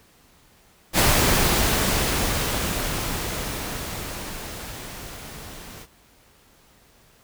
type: noise with level ramp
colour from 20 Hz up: pink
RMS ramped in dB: -17 to -41 dBFS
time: 0.93-5.87 s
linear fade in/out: 50 ms
effects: pink hiss -56 dBFS RMS until 7.23 s